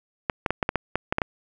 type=clicks; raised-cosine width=0.5 ms; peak=-7 dBFS; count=10; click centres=0.298 / 0.462 / 0.506 / 0.628 / 0.691 / 0.757 / 0.956 / 1.125 / 1.184 / 1.218 s; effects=none